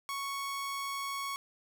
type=tone; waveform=sawtooth; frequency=1108.7 Hz; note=C#6; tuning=in tune; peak=-31 dBFS; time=0.09-1.36 s; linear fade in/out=0 ms; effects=none